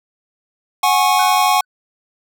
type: chord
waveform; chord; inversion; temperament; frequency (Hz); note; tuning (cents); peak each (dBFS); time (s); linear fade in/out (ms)
square; F# suspended second; none; equal with one note detuned; 740 / 830.6 / 1094.7; F#5 / G#5 / C#6; 0 / 0 / -22; -17; 0.83-1.61; 5
type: tone with exponential decay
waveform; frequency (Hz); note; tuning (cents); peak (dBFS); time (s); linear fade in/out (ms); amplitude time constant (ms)
triangle; 1497; F#6; +20; -23; 1.19-1.65; 5; 100
effects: none